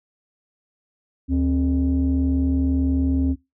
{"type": "tone pair together", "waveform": "sine", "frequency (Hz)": [74.69, 265.8], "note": ["D2", "C4"], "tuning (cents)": [30, 27], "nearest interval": "octave + minor seventh", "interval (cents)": 2197, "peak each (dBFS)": [-19, -18], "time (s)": [1.28, 3.36], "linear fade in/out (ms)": 50, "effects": ["noise-tail reverb RT60 0.2 s tail -20 dB re dry", "tanh soft clip ceiling -13 dBFS"]}